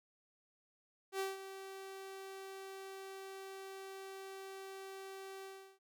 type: tone with ADSR envelope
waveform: sawtooth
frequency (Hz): 386.3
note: G4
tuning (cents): -25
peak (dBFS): -31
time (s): 1.12-5.79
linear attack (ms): 76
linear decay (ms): 170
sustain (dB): -12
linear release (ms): 350
effects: none